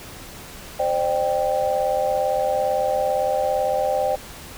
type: chord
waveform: sine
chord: C suspended second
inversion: none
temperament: equal with one note detuned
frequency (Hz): 523.3 / 601.1 / 784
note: C5 / D5 / G5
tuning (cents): 0 / +40 / 0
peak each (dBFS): -23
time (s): 0.79-4.16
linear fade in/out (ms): 10
effects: pink hiss -39 dBFS RMS until 4.57 s